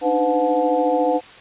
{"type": "tone cluster", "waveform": "sine", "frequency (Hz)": [292.8, 306.7, 507, 724, 864], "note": ["D4", "D#4", "B4", "F#5", "A5"], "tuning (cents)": [-5, -25, 45, -38, -32], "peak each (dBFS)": [-27, -23, -19, -21, -26], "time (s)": [0.01, 1.21], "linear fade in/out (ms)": 50, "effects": ["white hiss -42 dBFS RMS until 1.4 s", "resampled to 8000 Hz"]}